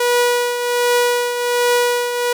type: tone with tremolo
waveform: sawtooth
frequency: 485.7 Hz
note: B4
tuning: 29 cents flat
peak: -8 dBFS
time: 0-2.33 s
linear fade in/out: 5 ms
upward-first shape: triangle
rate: 1.3 Hz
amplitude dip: 60%
effects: none